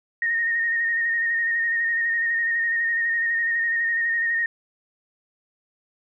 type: tone with vibrato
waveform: sine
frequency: 1851 Hz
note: A#6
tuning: 13 cents flat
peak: -20 dBFS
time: 0.22-4.46 s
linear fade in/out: 2 ms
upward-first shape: square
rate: 12 Hz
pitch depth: 23 cents each way
effects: none